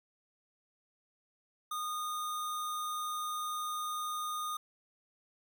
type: tone with sample-and-hold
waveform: sine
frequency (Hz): 1229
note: D#6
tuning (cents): -22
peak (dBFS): -34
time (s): 1.71-4.57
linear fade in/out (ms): 5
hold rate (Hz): 4900
effects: none